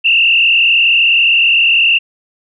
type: tone with frequency modulation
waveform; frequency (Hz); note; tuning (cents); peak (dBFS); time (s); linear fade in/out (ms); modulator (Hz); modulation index
sine; 2736; F7; -36; -7; 0.04-1.99; 20; 39.7; 2.5
effects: none